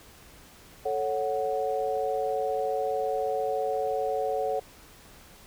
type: chord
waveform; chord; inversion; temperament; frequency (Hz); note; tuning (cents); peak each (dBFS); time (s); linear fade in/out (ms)
sine; F# minor; first; equal; 440 / 554.4 / 740; A4 / C#5 / F#5; 0 / 0 / 0; -30; 0.85-4.6; 10
effects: pink hiss -52 dBFS RMS until 5.46 s

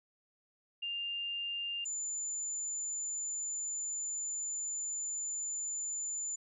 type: tone pair in turn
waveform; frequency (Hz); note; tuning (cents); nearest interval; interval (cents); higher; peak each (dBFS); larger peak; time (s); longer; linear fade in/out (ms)
sine; 2800 / 7056; F7 / A8; +4 / +4; octave + major third; 1600; second; -35 / -35; neither; 0.82-1.85 / 1.85-6.36; second; 10
effects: none

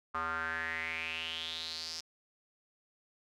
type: tone with band-pass filter sweep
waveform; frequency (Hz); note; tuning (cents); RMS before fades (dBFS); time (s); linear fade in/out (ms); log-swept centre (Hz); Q
square; 81.5; E2; -19; -38; 0.14-2.01; 10; 1200 to 5300; 6.2
effects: none

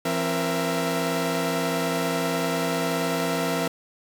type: tone cluster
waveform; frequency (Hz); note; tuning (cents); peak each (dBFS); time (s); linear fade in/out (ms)
sawtooth; 169.3 / 264.5 / 469.5 / 667; E3 / C4 / A#4 / E5; +46 / +19 / +12 / +20; -25; 0.05-3.68; 5
effects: none

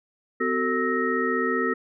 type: tone cluster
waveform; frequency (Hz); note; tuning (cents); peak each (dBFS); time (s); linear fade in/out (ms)
sine; 255.3 / 375.4 / 450.8 / 1301 / 1871; C4 / F#4 / A4 / E6 / A#6; -42 / +25 / +42 / -23 / +6; -28; 0.4-1.74; 10
effects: none

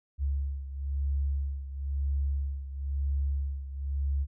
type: beating tone pair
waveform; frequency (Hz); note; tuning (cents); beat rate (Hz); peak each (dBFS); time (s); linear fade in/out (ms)
sine; 69.3 / 70.3; C#2 / C#2; 0 / +25; 1; -29 / -34; 0.18-4.27; 50
effects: none

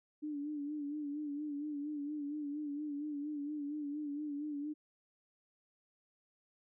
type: tone with vibrato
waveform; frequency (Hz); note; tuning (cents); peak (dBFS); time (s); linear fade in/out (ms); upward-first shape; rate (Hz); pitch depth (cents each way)
sine; 293.7; D4; 0; -37; 0.22-4.74; 20; sine; 4.3; 58
effects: none

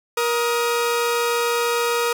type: tone pair together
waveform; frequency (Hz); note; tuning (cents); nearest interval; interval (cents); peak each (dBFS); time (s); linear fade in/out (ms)
sawtooth; 473.2 / 1253; A#4 / D#6; +26 / +12; octave + perfect fourth; 1686; -16 / -21; 0.17-2.13; 5
effects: none

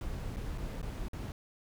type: noise with dropouts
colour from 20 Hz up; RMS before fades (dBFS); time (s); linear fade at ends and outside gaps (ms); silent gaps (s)
brown; -38; 0.01-1.32; 1; 0.362-0.368 / 0.577-0.581 / 0.816-0.828 / 1.084-1.132
effects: none

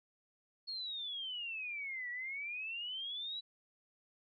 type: exponential two-way sweep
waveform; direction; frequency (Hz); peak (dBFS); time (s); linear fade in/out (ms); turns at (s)
sine; down then up; 4367 to 1921 to 3963; -39; 0.67-3.41; 20; 2.1
effects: none

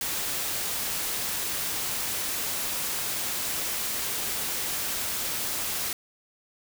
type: noise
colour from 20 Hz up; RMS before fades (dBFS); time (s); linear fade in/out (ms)
white; -30; 0.01-5.93; 2
effects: none

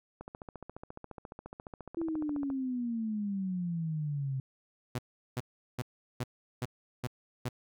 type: click train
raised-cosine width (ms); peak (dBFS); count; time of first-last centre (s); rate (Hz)
1; -29; 34; 0.21-2.502; 14.4
type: exponential sweep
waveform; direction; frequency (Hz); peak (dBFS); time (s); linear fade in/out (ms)
sine; down; 336.4 to 130.81; -31; 1.97-4.4; 2
type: tone bursts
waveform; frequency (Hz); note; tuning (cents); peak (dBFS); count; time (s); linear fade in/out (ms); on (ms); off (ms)
sawtooth; 123.8; B2; +5; -28; 7; 4.95-7.489; 5; 37; 380
effects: none

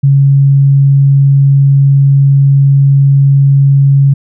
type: tone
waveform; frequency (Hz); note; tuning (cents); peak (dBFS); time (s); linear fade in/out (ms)
sine; 138.59; C#3; 0; -3; 0.03-4.14; 10
effects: none

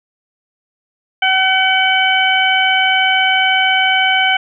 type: harmonic tone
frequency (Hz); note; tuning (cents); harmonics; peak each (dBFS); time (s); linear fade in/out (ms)
758; F#5; +42; 1 / 2 / 3 / 4; -16 / -16 / -16 / -16; 1.22-4.37; 5
effects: none

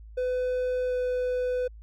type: tone with pitch glide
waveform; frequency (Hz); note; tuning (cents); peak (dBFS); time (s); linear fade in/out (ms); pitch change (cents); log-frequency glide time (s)
triangle; 503 to 500.1; B4 to B4; +32 to +22; -23; 0.17-1.68; 10; -10; 0.87-0.93
effects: added 54 Hz sine -43 dBFS peak until 1.82 s

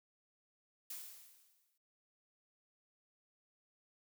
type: noise with exponential decay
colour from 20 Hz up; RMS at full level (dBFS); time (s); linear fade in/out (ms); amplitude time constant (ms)
blue; -44; 0.9-1.78; 5; 190
effects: noise-tail reverb RT60 0.5 s tail -25 dB re dry

